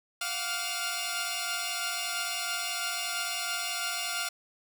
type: tone cluster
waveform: 10% pulse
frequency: 699 / 749 / 1159 / 1401 / 2574 Hz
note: F5 / F#5 / D6 / F6 / E7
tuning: +1 / +21 / -23 / +5 / -42 cents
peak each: -28 / -33 / -32 / -26 / -31 dBFS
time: 0.21-4.29 s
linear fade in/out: 5 ms
effects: none